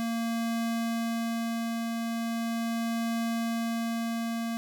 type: tone with tremolo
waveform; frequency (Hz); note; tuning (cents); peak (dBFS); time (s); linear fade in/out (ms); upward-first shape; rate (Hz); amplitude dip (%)
square; 230; A#3; -23; -28; 0-4.57; 0; triangle; 0.39; 25
effects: none